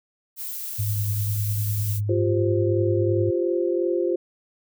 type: noise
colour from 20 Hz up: violet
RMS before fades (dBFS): -32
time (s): 0.36-2.01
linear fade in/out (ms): 50
type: tone with tremolo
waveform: sine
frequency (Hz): 103.83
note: G#2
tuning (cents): 0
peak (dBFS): -21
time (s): 0.78-3.31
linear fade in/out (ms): 20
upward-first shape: sine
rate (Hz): 10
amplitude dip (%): 30
type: chord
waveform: sine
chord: F suspended second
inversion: none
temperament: equal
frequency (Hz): 349.2 / 392 / 523.3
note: F4 / G4 / C5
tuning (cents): 0 / 0 / 0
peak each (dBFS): -22 / -27 / -27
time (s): 2.09-4.16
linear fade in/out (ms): 5
effects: none